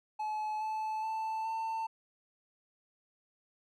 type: tone with pitch steps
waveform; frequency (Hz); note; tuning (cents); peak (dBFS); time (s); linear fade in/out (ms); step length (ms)
triangle; 857 / 869.5 / 882.1 / 894.9; A5 / A5 / A5 / A5; -46 / -21 / +4 / +29; -31; 0.19-1.87; 10; 420
effects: none